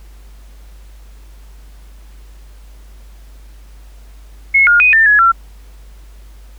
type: tone with pitch steps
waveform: sine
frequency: 2178 / 1421 / 2494 / 1793 / 1685 / 1357 Hz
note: C#7 / F6 / D#7 / A6 / G#6 / E6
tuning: -31 / +30 / +3 / +32 / +25 / +50 cents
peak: -6 dBFS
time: 4.54-5.32 s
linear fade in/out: 10 ms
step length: 130 ms
effects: added 50 Hz sine -35 dBFS peak until 6.58 s + pink hiss -50 dBFS RMS until 6.58 s